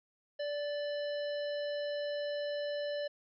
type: harmonic tone with a mistuned harmonic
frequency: 583 Hz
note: D5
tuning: 13 cents flat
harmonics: 1 / 3 / 5 / 7 / 9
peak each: -34 / -46 / -49 / -50 / -54 dBFS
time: 0.39-3.08 s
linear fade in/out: 10 ms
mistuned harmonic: 5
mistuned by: +41 cents
effects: none